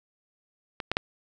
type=clicks; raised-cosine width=0.3 ms; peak=-16 / -10 / -7 dBFS; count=3; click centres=0.802 / 0.916 / 0.969 s; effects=none